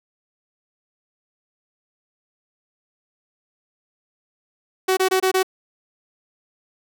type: tone bursts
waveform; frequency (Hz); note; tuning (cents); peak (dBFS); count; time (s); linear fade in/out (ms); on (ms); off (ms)
sawtooth; 376.1; F#4; +28; -12; 5; 4.88-5.431; 10; 91; 24
effects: none